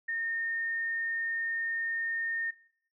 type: tone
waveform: sine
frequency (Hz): 1830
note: A#6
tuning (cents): -32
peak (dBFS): -30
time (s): 0.08-2.51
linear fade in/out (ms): 10
effects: noise-tail reverb RT60 0.6 s tail -17 dB re dry